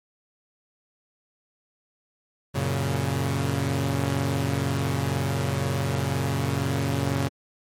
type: chord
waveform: sawtooth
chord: F# major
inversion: none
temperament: equal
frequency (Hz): 92.5 / 116.54 / 138.59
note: F#2 / A#2 / C#3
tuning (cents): 0 / 0 / 0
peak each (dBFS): -25 / -25 / -22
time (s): 2.54-7.29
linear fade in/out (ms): 20
effects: MP3 64 kbps